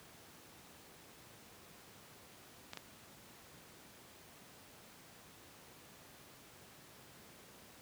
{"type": "clicks", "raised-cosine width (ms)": 0.2, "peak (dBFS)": -26, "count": 2, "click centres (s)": [2.734, 2.773], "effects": ["pink hiss -58 dBFS RMS until 7.81 s", "high-pass 100 Hz 12 dB/octave"]}